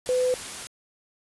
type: tone in noise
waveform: sine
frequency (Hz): 504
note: B4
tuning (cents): +35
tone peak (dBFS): -20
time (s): 0.09-0.34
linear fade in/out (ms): 0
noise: white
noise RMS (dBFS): -36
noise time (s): 0.06-0.67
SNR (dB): +13
effects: resampled to 24000 Hz